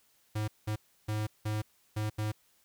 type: tone bursts at uneven times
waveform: square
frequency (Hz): 107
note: A2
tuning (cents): -48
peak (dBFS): -31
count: 6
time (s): 0.35-0.48 / 0.67-0.76 / 1.08-1.27 / 1.45-1.62 / 1.96-2.1 / 2.18-2.32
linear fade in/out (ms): 10
effects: white hiss -68 dBFS RMS until 2.64 s